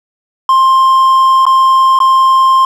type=tone with dropouts; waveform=triangle; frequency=1055 Hz; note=C6; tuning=14 cents sharp; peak=-3 dBFS; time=0.49-2.65 s; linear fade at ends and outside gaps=2 ms; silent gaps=1.454-1.465 / 1.99-2.002 s; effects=none